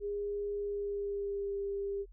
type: tone with pitch glide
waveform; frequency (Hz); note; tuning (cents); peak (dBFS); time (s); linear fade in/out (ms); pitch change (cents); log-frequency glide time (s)
sine; 408.1 to 399; G#4 to G4; -30 to +31; -33; 0-2.06; 50; -39; 0.55-1.56
effects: added 42 Hz sine -51 dBFS peak until 2.12 s